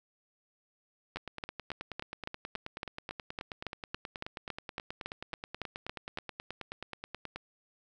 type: two click trains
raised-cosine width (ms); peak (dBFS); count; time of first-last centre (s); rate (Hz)
0.3; -23 / -20; 59 / 19; 1.17-7.36 / 1.16-6.174; 9.37 / 3.59
effects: none